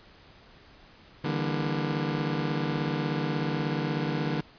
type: chord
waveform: 25% pulse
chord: E half-diminished seventh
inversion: third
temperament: just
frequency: 148.33 / 164.81 / 197.78 / 237.3 Hz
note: D3 / E3 / G3 / Bb3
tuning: +18 / 0 / +16 / +31 cents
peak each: -26 / -30 / -32 / -31 dBFS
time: 1.24-4.41 s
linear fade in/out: 5 ms
effects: pink hiss -54 dBFS RMS until 4.58 s + resampled to 11025 Hz